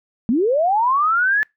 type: linear sweep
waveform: sine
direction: up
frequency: 207.7 to 1746 Hz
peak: -14 dBFS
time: 0.29-1.43 s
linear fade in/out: 0 ms
effects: noise-tail reverb RT60 0.2 s tail -26 dB re dry